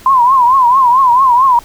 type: tone with vibrato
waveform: sine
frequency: 1016 Hz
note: B5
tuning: 49 cents sharp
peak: -5 dBFS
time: 0.06-1.59 s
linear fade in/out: 2 ms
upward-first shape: triangle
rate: 4.5 Hz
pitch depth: 150 cents each way
effects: pink hiss -38 dBFS RMS until 1.64 s